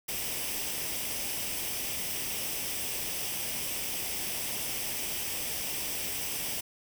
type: noise with comb filter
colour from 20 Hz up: white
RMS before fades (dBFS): -34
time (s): 0.08-6.61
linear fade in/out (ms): 10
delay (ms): 0.36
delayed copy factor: +0.55
effects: none